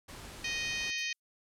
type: noise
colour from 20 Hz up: pink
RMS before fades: -47 dBFS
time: 0.08-0.91 s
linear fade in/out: 10 ms
type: harmonic tone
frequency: 622.3 Hz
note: D#5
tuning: in tune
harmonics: 3 / 4 / 5 / 6 / 7 / 8 / 9 / 10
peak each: -39 / -36 / -41 / -45 / -43 / -46 / -48 / -44 dBFS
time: 0.44-1.13 s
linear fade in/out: 5 ms
type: noise with exponential decay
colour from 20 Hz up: violet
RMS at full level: -48 dBFS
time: 0.98-1.2 s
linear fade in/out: 2 ms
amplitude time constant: 46 ms
effects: low-pass 11000 Hz 12 dB/octave